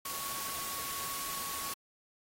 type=tone in noise; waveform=sine; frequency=1113 Hz; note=C#6; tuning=7 cents sharp; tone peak=-42 dBFS; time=0.05-1.74 s; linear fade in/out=5 ms; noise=white; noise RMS=-39 dBFS; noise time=0.05-1.74 s; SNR=-6 dB; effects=AAC 48 kbps